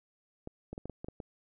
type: clicks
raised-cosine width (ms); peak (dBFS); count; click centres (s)
2; -27; 8; 0.474 / 0.73 / 0.779 / 0.856 / 0.897 / 1.045 / 1.085 / 1.202
effects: none